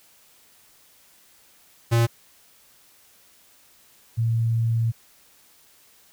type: tone pair in turn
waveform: square / sine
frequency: 116.54 / 114.54 Hz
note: A#2 / A#2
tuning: 0 / -30 cents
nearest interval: unison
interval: 30 cents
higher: first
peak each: -17 / -19 dBFS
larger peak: first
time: 1.91-2.07 / 4.17-4.92 s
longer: second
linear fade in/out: 20 ms
effects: white hiss -56 dBFS RMS until 6.12 s